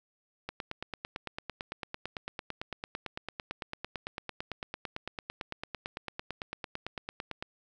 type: click train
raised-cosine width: 0.3 ms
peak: -20 dBFS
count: 63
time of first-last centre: 0.49-7.425 s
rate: 8.94 Hz
effects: none